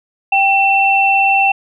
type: tone pair together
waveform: sine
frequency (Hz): 784 / 2691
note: G5 / E7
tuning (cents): 0 / +35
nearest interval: octave + major sixth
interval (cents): 2135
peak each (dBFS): -12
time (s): 0.32-1.52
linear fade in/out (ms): 5
effects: none